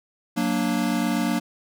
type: chord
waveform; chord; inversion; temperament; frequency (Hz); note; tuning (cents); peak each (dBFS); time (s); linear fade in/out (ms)
square; Gb augmented; none; equal; 185 / 233.1 / 293.7; Gb3 / Bb3 / D4; 0 / 0 / 0; -28 / -25 / -27; 0.36-1.4; 20
effects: none